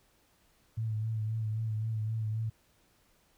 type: tone with vibrato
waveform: sine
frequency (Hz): 110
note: A2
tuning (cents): 0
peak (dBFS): -30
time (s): 0.77-2.5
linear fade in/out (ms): 10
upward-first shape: sine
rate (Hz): 3.8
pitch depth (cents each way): 37
effects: pink hiss -68 dBFS RMS until 3.37 s